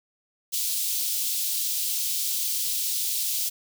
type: high-pass noise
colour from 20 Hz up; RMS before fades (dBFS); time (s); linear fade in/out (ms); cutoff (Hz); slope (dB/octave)
white; -27; 0.52-3.5; 20; 3300; 24
effects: none